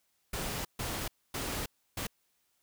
pink noise bursts at uneven times, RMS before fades -36 dBFS, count 4, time 0.33-0.65 / 0.79-1.08 / 1.34-1.66 / 1.97-2.07 s, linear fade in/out 5 ms, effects white hiss -75 dBFS RMS until 2.62 s

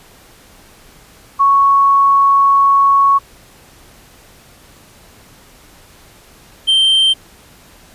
sine / triangle tone pair in turn, 1108.7 / 3136 Hz, C#6 / G7, 0 / 0 cents, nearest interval octave + tritone, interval 1800 cents, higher second, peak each -7 dBFS, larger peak neither, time 1.39-3.19 / 6.67-7.14 s, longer first, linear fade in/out 20 ms, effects pink hiss -44 dBFS RMS until 7.94 s + resampled to 32000 Hz

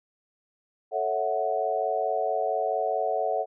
sine chord, F# minor seventh, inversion first, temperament equal with one note detuned, 440 / 554.4 / 655.5 / 740 Hz, A4 / C#5 / E5 / F#5, 0 / 0 / -10 / 0 cents, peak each -31 / -31 / -29 / -28 dBFS, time 0.91-3.46 s, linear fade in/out 50 ms, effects none

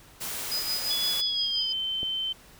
white noise, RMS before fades -34 dBFS, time 0.2-1.22 s, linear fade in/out 20 ms
sine tone with tremolo, 4978 Hz, D#8, in tune, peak -26 dBFS, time 0.51-1.73 s, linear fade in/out 10 ms, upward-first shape sine, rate 5.8 Hz, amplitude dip 60%
sine tone with pitch glide, 3404 to 3086 Hz, G#7 to G7, +42 to -28 cents, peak -27 dBFS, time 0.9-2.33 s, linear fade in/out 10 ms, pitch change -170 cents, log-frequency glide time 1.22-1.69 s
click, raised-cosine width 2 ms, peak -25 dBFS, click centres 2.031 s
effects pink hiss -53 dBFS RMS until 2.59 s

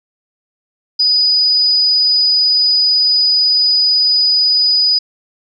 sine tone, 4961 Hz, D#8, 6 cents flat, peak -9 dBFS, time 0.99-4.99 s, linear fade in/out 10 ms, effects none

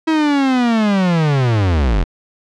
45% pulse linear sweep, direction down, 323.6 to 39.38 Hz, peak -12 dBFS, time 0.07-2.04 s, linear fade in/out 10 ms, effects low-pass 4000 Hz 12 dB/octave

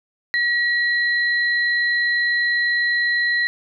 sine tone pair together, 1918 / 4064 Hz, A#6 / B7, +49 / +49 cents, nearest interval octave + minor second, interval 1300 cents, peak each -17 / -27 dBFS, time 0.34-3.47 s, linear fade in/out 0 ms, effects none

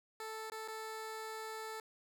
15% pulse tone with dropouts, 440 Hz, A4, in tune, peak -36 dBFS, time 0.2-1.8 s, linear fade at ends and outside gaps 2 ms, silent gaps 0.5-0.519 / 0.678-0.683 s, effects none

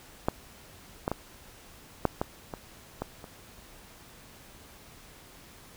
clicks, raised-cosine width 1 ms, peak -10 / -13 / -15 / -8 / -13 / -21 / -17 / -29 dBFS, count 8, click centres 0.285 / 1.079 / 1.116 / 2.053 / 2.215 / 2.538 / 3.02 / 3.242 s, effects pink hiss -52 dBFS RMS until 5.76 s

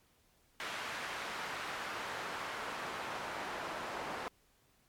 pink noise with band-pass filter sweep, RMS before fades -41 dBFS, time 0.6-4.28 s, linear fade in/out 0 ms, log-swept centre 1700 to 940 Hz, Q 0.91, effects pink hiss -70 dBFS RMS until 4.88 s + MP3 96 kbps

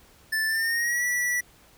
square tone with pitch glide, 1759 to 1951.7 Hz, A6 to B6, -1 to -21 cents, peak -24 dBFS, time 0.32-1.41 s, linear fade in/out 10 ms, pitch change +180 cents, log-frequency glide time 0.47-1.04 s, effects pink hiss -56 dBFS RMS until 1.77 s

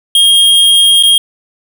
square tone with dropouts, 3241 Hz, G#7, 43 cents flat, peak -5 dBFS, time 0.15-1.18 s, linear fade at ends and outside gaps 2 ms, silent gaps 1.027-1.034 s, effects none

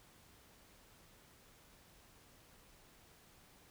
silence, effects pink hiss -64 dBFS RMS until 3.7 s

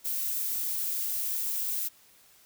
violet noise, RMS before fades -31 dBFS, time 0.04-1.89 s, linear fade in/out 20 ms, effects white hiss -59 dBFS RMS until 2.45 s

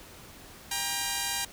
5% pulse tone pair together, 796.3 / 947 Hz, G5 / A#5, +27 / +27 cents, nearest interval minor third, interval 300 cents, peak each -20 dBFS, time 0.71-1.45 s, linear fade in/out 5 ms, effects pink hiss -49 dBFS RMS until 1.52 s

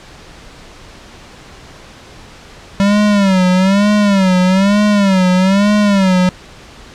square tone with vibrato, 195.2 Hz, G3, 7 cents flat, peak -9 dBFS, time 2.8-6.29 s, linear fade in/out 0 ms, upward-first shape sine, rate 1.1 Hz, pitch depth 120 cents each way, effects pink hiss -37 dBFS RMS until 6.94 s + low-pass 6000 Hz 12 dB/octave

